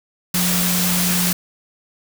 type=tone in noise; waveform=sine; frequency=179 Hz; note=F3; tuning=43 cents sharp; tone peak=-20 dBFS; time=0.34-1.33 s; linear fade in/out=5 ms; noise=white; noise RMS=-20 dBFS; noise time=0.34-1.33 s; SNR=-3 dB; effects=none